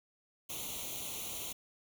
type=noise with comb filter; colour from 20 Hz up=white; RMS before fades=-41 dBFS; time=0.49-1.53 s; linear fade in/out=10 ms; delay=0.3 ms; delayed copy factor=+0.85; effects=none